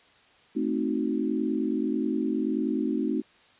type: chord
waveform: sine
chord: A diminished seventh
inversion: none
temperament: equal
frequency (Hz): 220 / 261.6 / 311.1 / 370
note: A3 / C4 / Eb4 / Gb4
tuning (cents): 0 / 0 / 0 / 0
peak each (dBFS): -30 / -29 / -29 / -33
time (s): 0.55-3.22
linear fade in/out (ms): 20
effects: white hiss -58 dBFS RMS until 3.59 s + resampled to 8000 Hz